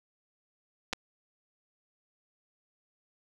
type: clicks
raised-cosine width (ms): 0.2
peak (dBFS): -15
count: 2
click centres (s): 0.929 / 0.933
effects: none